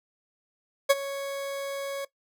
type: tone with ADSR envelope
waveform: 40% pulse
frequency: 554.4 Hz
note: C#5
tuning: in tune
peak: -13 dBFS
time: 0.89-2.05 s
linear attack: 16 ms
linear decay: 33 ms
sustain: -17 dB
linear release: 6 ms
effects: noise-tail reverb RT60 0.1 s tail -18 dB re dry